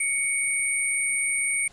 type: tone pair together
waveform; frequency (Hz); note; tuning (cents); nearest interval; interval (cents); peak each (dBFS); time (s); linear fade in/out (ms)
sine; 2233 / 8932; C#7 / C#9; +12 / +12; 2 octaves; 2400; -25; 0-1.68; 5
effects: pink hiss -54 dBFS RMS until 1.72 s + resampled to 22050 Hz